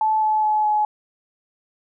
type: tone with pitch steps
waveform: sine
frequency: 869 / 861.5 / 854.1 / 846.7 Hz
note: A5 / A5 / G#5 / G#5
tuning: -22 / -37 / +48 / +33 cents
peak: -16 dBFS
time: 0.01-0.85 s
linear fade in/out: 2 ms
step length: 210 ms
effects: none